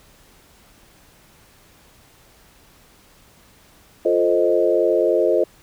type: chord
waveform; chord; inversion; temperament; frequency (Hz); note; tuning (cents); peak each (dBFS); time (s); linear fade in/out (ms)
sine; F dominant seventh; none; equal; 349.2 / 440 / 523.3 / 622.3; F4 / A4 / C5 / Eb5; 0 / 0 / 0 / 0; -20; 4.05-5.44; 5
effects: pink hiss -52 dBFS RMS until 5.62 s